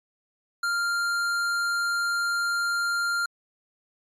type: tone with hard clipping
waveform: triangle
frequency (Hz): 1395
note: F6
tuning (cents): -2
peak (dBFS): -25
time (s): 0.63-3.26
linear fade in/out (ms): 5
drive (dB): 16
effects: MP3 96 kbps